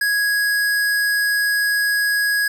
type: tone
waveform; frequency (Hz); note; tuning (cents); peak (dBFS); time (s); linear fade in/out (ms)
square; 1661.2; G#6; 0; -17; 0.01-2.48; 5
effects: none